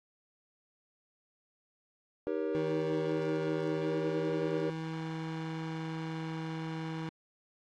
triangle chord, Eb dominant seventh, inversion none, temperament equal with one note detuned, 311.1 / 392 / 474.3 / 554.4 Hz, Eb4 / G4 / Bb4 / Db5, 0 / 0 / +30 / 0 cents, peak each -35 / -34 / -33 / -38 dBFS, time 2.27-4.7 s, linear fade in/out 0 ms
25% pulse tone with pitch glide, 158.2 to 160.78 Hz, D#3 to E3, +29 to -43 cents, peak -32 dBFS, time 2.55-7.09 s, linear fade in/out 0 ms, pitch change +28 cents, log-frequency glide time 3.8-3.94 s
effects low-pass 4000 Hz 12 dB/octave + AAC 48 kbps

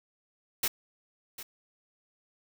white noise with echo, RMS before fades -28 dBFS, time 0.63-0.68 s, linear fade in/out 5 ms, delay 750 ms, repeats 1, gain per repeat -14 dB, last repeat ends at 1.43 s, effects none

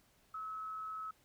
sine tone with amplitude modulation, 1290 Hz, E6, 38 cents flat, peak -39 dBFS, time 0.34-1.11 s, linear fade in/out 5 ms, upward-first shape sine, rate 175 Hz, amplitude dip 25%, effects pink hiss -70 dBFS RMS until 1.24 s

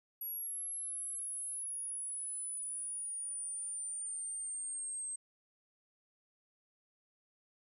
sine linear sweep, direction down, 11400 to 8300 Hz, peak -38 dBFS, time 0.21-5.16 s, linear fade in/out 5 ms, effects none

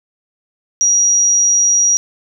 sine tone, 5750 Hz, F8, 50 cents sharp, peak -9 dBFS, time 0.81-1.97 s, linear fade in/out 0 ms, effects none

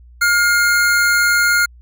square tone pair together, 1418.3 / 2125 Hz, F6 / C7, +26 / +26 cents, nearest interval perfect fifth, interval 700 cents, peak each -13 / -21 dBFS, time 0.21-1.66 s, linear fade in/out 10 ms, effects added 60 Hz sine -40 dBFS peak until 1.81 s

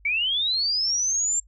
sine linear sweep, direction up, 2217 to 7420 Hz, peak -21 dBFS, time 0.05-1.4 s, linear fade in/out 5 ms, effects noise-tail reverb RT60 0.1 s tail -25 dB re dry + added 50 Hz sine -51 dBFS peak until 1.47 s

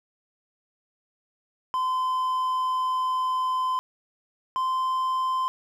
triangle tone pair in turn, 1026 / 1036.1 Hz, C6 / C6, -34 / -17 cents, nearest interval unison, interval 17 cents, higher second, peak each -21 dBFS, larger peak neither, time 1.74-3.79 / 4.56-5.48 s, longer first, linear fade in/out 0 ms, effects none

